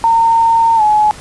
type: tone with pitch glide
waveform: sine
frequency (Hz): 914 to 847.9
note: A#5 to G#5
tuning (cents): -34 to +36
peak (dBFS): -7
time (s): 0.04-1.11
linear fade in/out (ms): 0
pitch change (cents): -130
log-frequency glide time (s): 0.76-0.82
effects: pink hiss -34 dBFS RMS until 1.2 s + resampled to 24000 Hz